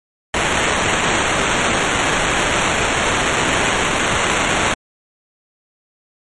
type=noise with sample-and-hold; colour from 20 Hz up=white; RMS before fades=-17 dBFS; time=0.34-4.74 s; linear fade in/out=2 ms; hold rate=4900 Hz; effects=MP3 48 kbps